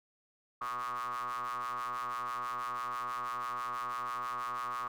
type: ring-modulated tone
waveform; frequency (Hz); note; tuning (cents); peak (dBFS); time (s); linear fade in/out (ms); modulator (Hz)
square; 61.74; B1; 0; -33; 0.61-4.88; 5; 1170
effects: none